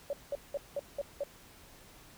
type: tone bursts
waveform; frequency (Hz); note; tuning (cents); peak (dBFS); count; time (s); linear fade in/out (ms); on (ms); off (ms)
sine; 567; C#5; +39; -31; 6; 0.1-1.236; 2; 31; 190
effects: pink hiss -56 dBFS RMS until 2.17 s